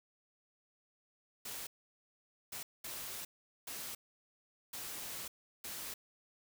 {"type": "noise bursts at uneven times", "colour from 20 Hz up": "white", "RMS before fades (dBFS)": -44, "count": 6, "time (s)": [[1.45, 1.67], [2.52, 2.63], [2.84, 3.25], [3.67, 3.95], [4.73, 5.28], [5.64, 5.94]], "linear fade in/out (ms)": 5, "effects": []}